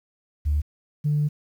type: tone pair in turn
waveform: sine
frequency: 74 / 148.47 Hz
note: D2 / D3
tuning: +14 / +19 cents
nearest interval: octave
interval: 1205 cents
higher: second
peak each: -18 dBFS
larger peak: neither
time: 0.45-0.62 / 1.04-1.29 s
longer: second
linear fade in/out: 20 ms
effects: tanh soft clip ceiling -15 dBFS + 9-bit